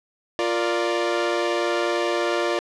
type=chord; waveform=sawtooth; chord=Bb major; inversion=second; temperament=equal; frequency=349.2 / 466.2 / 587.3 Hz; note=F4 / Bb4 / D5; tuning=0 / 0 / 0 cents; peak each=-20 / -24 / -21 dBFS; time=0.39-2.59 s; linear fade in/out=0 ms; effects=low-pass 5000 Hz 12 dB/octave